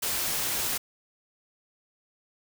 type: noise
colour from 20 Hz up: white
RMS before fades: -29 dBFS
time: 0.02-0.78 s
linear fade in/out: 10 ms
effects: none